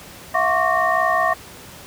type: tone cluster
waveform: sine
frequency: 658 / 723 / 1086 / 1148 / 1841 Hz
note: E5 / F#5 / C#6 / D6 / A#6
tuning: -3 / -40 / -36 / -40 / -22 cents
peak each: -22 dBFS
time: 0.34-1.34 s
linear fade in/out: 10 ms
effects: pink hiss -40 dBFS RMS until 1.86 s + high-pass 60 Hz 12 dB/octave